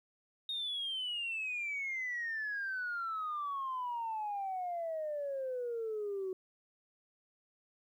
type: exponential sweep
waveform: sine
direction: down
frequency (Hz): 3729 to 370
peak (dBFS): -34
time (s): 0.49-6.33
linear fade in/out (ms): 2
effects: tanh soft clip ceiling -31 dBFS + 12-bit